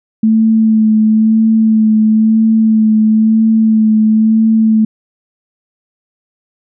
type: tone with vibrato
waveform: sine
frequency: 219.4 Hz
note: A3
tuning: 5 cents flat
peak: -6 dBFS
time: 0.23-4.85 s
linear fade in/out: 5 ms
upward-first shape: sine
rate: 1 Hz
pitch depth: 21 cents each way
effects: none